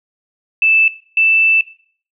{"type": "tone pair in turn", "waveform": "sine", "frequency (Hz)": [2637, 2648], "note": ["E7", "E7"], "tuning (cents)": [0, 7], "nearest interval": "unison", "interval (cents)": 7, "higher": "second", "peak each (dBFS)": -9, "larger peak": "neither", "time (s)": [[0.62, 0.88], [1.17, 1.61]], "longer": "second", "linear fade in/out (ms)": 2, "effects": ["noise-tail reverb RT60 0.5 s tail -17 dB re dry"]}